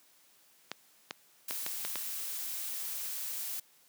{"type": "clicks", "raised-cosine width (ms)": 0.2, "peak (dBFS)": -18, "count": 6, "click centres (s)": [0.716, 1.109, 1.509, 1.664, 1.85, 1.957]}
{"type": "noise", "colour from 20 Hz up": "blue", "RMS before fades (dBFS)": -38, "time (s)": [1.48, 3.6], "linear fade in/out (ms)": 5}
{"effects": ["white hiss -64 dBFS RMS until 3.88 s", "high-pass 150 Hz 12 dB/octave"]}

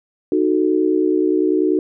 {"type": "chord", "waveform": "sine", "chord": "D# diminished", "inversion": "none", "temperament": "equal with one note detuned", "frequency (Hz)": [309.3, 370, 440], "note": ["D#4", "F#4", "A4"], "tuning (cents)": [-10, 0, 0], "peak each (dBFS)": [-17, -17, -22], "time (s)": [0.32, 1.79], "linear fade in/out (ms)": 2, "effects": []}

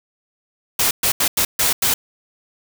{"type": "noise bursts at uneven times", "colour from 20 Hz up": "white", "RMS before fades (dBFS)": -17, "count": 6, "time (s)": [[0.79, 0.91], [1.03, 1.12], [1.2, 1.28], [1.37, 1.45], [1.59, 1.73], [1.82, 1.94]], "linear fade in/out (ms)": 5, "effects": []}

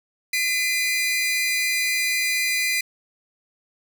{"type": "tone pair together", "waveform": "sawtooth", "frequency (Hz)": [2026, 2409], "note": ["B6", "D7"], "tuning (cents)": [44, 43], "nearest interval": "minor third", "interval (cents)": 299, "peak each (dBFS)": -20, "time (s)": [0.33, 2.81], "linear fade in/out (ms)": 5, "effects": []}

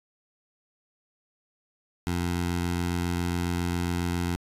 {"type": "tone with notch filter", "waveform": "15% pulse", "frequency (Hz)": 87.31, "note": "F2", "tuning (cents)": 0, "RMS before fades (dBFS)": -28, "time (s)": [2.07, 4.36], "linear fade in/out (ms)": 0, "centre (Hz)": 550, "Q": 1.7, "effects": ["resampled to 32000 Hz"]}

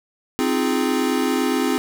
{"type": "chord", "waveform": "square", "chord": "F minor seventh", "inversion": "second", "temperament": "equal", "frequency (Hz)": [261.6, 311.1, 349.2, 415.3], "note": ["C4", "Eb4", "F4", "Ab4"], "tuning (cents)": [0, 0, 0, 0], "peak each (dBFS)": [-22, -26, -26, -26], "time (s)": [0.39, 1.78], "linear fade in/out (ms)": 0, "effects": []}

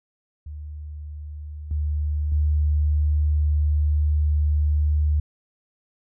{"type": "tone with level steps", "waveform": "sine", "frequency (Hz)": 74.9, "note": "D2", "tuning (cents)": 35, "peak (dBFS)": [-32, -21, -17], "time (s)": [0.46, 5.2], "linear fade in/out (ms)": 5, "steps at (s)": [1.71, 2.32], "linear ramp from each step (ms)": 2, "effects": []}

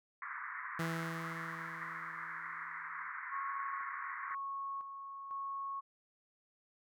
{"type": "band-pass noise", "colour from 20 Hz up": "pink", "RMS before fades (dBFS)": -44, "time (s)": [0.22, 4.35], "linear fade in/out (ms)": 2, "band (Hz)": [1000, 2100], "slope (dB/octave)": 96}
{"type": "tone with exponential decay", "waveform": "sawtooth", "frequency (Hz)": 164.8, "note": "E3", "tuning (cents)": 0, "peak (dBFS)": -31, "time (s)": [0.79, 3.09], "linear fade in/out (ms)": 5, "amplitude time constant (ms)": 500}
{"type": "tone with tremolo", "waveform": "sine", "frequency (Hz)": 1100, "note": "C#6", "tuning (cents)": -14, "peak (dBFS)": -38, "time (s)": [3.31, 5.81], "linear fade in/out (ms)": 20, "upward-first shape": "square", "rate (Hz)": 1, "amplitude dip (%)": 50}
{"effects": []}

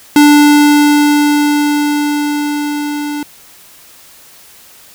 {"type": "tone with level ramp", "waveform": "square", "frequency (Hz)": 293.7, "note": "D4", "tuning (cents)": 0, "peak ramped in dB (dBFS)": [-3, -18], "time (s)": [0.16, 3.23], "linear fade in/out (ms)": 2, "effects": ["white hiss -40 dBFS RMS until 4.94 s"]}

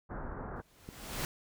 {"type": "low-pass noise", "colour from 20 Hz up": "pink", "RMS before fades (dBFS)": -41, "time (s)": [0.09, 0.62], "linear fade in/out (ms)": 20, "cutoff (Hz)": 1600, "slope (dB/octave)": 48}
{"type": "noise with exponential growth", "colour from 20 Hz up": "pink", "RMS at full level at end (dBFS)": -34, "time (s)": [0.56, 1.25], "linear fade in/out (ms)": 0, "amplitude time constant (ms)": 150}
{"type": "clicks", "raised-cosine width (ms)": 3, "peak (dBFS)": -30, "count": 2, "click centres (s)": [0.889, 1.196]}
{"effects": []}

